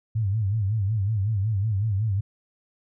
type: tone with vibrato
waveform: sine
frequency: 103.83 Hz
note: G#2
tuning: in tune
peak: -21 dBFS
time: 0.15-2.21 s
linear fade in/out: 10 ms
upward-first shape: sine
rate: 5.4 Hz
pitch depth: 150 cents each way
effects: none